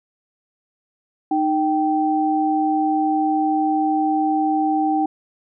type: tone pair together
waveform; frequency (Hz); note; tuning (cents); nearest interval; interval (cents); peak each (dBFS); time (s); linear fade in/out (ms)
sine; 308.9 / 778.4; D#4 / G5; -12 / -12; octave + major third; 1600; -19; 1.31-5.06; 5
effects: none